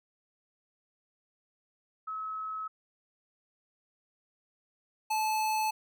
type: tone pair in turn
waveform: sine / square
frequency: 1288 / 867.6 Hz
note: E6 / A5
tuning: -41 / -25 cents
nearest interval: perfect fifth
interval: 684 cents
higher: first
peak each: -34 / -28 dBFS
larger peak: second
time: 2.07-2.68 / 5.1-5.71 s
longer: neither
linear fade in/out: 10 ms
effects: none